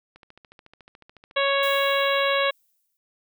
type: click train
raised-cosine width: 0.3 ms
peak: -32 dBFS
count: 17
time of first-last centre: 0.16-1.311 s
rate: 13.9 Hz
type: harmonic tone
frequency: 554.4 Hz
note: C#5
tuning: in tune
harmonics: 1 / 2 / 3 / 4 / 5 / 6 / 7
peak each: -23 / -26 / -28 / -29 / -30 / -31 / -31 dBFS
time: 1.36-2.51 s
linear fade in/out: 10 ms
type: noise with exponential decay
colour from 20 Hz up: violet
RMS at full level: -36 dBFS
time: 1.63-2.97 s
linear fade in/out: 0 ms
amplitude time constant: 290 ms
effects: none